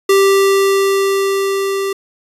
square tone with level ramp, 392 Hz, G4, in tune, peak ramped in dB -8 to -17 dBFS, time 0.09-1.93 s, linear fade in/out 5 ms, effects resampled to 32000 Hz

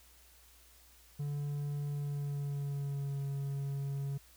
triangle tone with pitch glide, 144.6 to 139.11 Hz, D3 to C#3, -27 to +6 cents, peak -32 dBFS, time 1.19-4.18 s, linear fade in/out 10 ms, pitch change -67 cents, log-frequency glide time 1.9-3.24 s, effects added 60 Hz sine -63 dBFS peak until 4.36 s + white hiss -62 dBFS RMS until 4.36 s

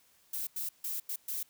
violet noise bursts at uneven times, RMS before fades -36 dBFS, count 5, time 0.33-0.47 / 0.56-0.69 / 0.84-1 / 1.09-1.16 / 1.28-1.43 s, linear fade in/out 5 ms, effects white hiss -66 dBFS RMS until 1.49 s

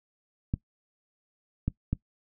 clicks, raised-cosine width 5 ms, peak -14 dBFS, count 3, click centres 0.539 / 1.68 / 1.93 s, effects noise-tail reverb RT60 0.1 s tail -20 dB re dry

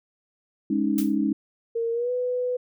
sine chord, Ab suspended fourth, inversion none, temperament equal, 207.7 / 277.2 / 311.1 Hz, Ab3 / Db4 / Eb4, 0 / 0 / 0 cents, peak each -25 dBFS, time 0.7-1.33 s, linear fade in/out 5 ms
blue noise with exponential decay, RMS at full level -29 dBFS, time 0.98-1.16 s, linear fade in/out 2 ms, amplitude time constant 37 ms
sine tone with pitch glide, 461.2 to 497.2 Hz, A#4 to B4, -19 to +12 cents, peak -23 dBFS, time 1.75-2.57 s, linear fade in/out 10 ms, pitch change +131 cents, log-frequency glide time 1.92-2.11 s
effects none

